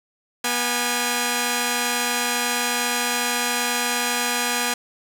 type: tone pair together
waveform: 5% pulse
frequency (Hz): 242.9 / 819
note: B3 / G#5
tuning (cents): -29 / -24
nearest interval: octave + major sixth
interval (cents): 2105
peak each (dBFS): -12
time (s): 0.44-4.74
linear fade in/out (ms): 5
effects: none